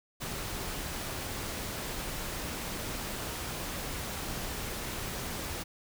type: noise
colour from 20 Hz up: pink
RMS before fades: -37 dBFS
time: 0.2-5.64 s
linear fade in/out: 20 ms
effects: none